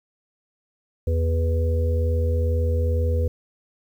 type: harmonic tone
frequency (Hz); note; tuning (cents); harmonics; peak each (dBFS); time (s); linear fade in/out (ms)
82.2; E2; -4; 1 / 3 / 5 / 6; -19 / -35 / -34 / -28; 1.07-3.28; 5
effects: 9-bit